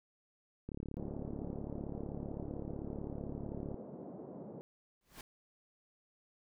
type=click train; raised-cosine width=3 ms; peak=-29 dBFS; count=110; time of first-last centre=0.69-3.743 s; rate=35.7 Hz
type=band-pass noise; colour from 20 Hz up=pink; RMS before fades=-48 dBFS; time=0.97-4.61 s; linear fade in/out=0 ms; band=160 to 640 Hz; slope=24 dB/octave
type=noise with exponential growth; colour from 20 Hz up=pink; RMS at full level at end=-46 dBFS; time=5.01-5.21 s; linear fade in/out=2 ms; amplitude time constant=43 ms
effects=none